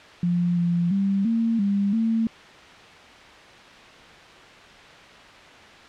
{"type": "tone with pitch steps", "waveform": "sine", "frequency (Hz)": [174.8, 172.7, 196.4, 228.3, 200, 225.4], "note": ["F3", "F3", "G3", "A#3", "G3", "A3"], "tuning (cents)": [2, -19, 4, -36, 35, 42], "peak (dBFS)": -19, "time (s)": [0.23, 2.27], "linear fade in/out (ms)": 2, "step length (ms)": 340, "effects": ["white hiss -45 dBFS RMS until 5.88 s", "low-pass 3000 Hz 12 dB/octave"]}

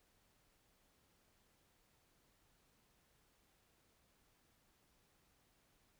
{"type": "silence", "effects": ["pink hiss -75 dBFS RMS until 5.99 s"]}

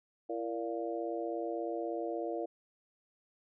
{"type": "harmonic tone with a mistuned harmonic", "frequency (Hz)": 116.54, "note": "A#2", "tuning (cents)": 0, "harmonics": [3, 4, 5, 6], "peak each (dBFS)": [-38, -39, -40, -41], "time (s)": [0.29, 2.46], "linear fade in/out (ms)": 10, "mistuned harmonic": 3, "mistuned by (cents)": -62, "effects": []}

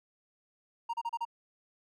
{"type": "tone bursts", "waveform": "triangle", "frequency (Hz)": 932.3, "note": "A#5", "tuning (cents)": 0, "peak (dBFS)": -29, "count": 5, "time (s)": [0.89, 1.252], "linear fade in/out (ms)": 10, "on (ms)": 46, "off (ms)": 33, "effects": []}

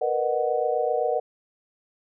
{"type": "chord", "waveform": "sine", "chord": "B major seventh", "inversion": "third", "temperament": "equal with one note detuned", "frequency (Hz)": [466.2, 493.9, 609.1, 740], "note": ["A#4", "B4", "D#5", "F#5"], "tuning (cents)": [0, 0, -37, 0], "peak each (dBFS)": -27, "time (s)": [0.01, 1.2], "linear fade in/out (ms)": 10, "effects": []}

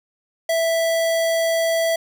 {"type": "tone", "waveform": "square", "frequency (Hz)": 659.3, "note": "E5", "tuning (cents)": 0, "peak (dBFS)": -18, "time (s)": [0.49, 1.96], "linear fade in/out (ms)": 5, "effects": ["8-bit"]}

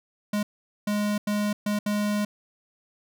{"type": "tone bursts at uneven times", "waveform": "square", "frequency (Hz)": 207.7, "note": "G#3", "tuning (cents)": 0, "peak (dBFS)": -24, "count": 5, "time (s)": [[0.33, 0.43], [0.87, 1.18], [1.27, 1.53], [1.66, 1.79], [1.86, 2.25]], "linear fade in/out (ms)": 5, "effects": []}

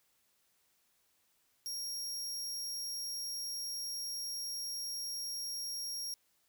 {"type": "tone", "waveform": "sawtooth", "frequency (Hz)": 5590, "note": "F8", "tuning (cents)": 1, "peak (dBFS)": -35, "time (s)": [1.66, 6.14], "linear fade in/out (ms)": 0, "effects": ["white hiss -74 dBFS RMS until 6.48 s"]}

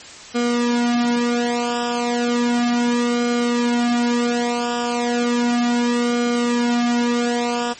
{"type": "tone with flanger", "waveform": "sawtooth", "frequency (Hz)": 240, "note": "B3", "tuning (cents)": -49, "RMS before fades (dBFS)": -19, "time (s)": [0.34, 7.74], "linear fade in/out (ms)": 20, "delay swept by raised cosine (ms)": [1.1, 3.7], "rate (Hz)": 0.34, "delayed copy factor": -0.9, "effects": ["white hiss -38 dBFS RMS until 7.79 s", "MP3 32 kbps"]}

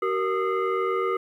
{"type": "tone with frequency modulation", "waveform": "sine", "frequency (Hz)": 379.5, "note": "F#4", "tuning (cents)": 44, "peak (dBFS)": -22, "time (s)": [0.02, 1.17], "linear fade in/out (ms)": 5, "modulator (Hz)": 847, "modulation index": 1.3, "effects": ["10-bit"]}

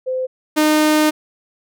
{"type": "tone pair in turn", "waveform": ["sine", "sawtooth"], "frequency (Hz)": [515, 306.2], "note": ["C5", "D#4"], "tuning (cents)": [-28, -28], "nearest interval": "major sixth", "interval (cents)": 900, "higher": "first", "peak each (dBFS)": [-18, -8], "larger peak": "second", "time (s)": [[0.06, 0.27], [0.56, 1.11]], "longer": "second", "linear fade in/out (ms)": 20, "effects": []}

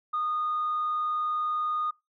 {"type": "tone", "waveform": "sine", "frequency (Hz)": 1230, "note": "D#6", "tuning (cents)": -20, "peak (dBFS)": -25, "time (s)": [0.13, 1.91], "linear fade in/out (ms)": 10, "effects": ["noise-tail reverb RT60 0.2 s tail -20 dB re dry", "tanh soft clip ceiling -22 dBFS"]}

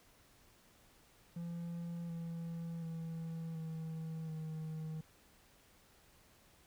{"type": "tone with pitch steps", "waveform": "triangle", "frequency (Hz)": [170.3, 167.08, 163.93, 160.83, 157.8], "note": ["F3", "E3", "E3", "E3", "D#3"], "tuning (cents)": [-43, 24, -9, -42, 25], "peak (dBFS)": -38, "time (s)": [1.36, 5.01], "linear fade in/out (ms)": 5, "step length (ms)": 730, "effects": ["pink hiss -66 dBFS RMS until 6.66 s"]}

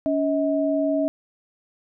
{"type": "tone pair together", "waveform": "sine", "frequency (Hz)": [283.2, 637], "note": ["C#4", "D#5"], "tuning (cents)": [37, 41], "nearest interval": "octave + major second", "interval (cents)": 1404, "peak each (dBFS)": -22, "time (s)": [0.06, 1.08], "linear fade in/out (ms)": 0, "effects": []}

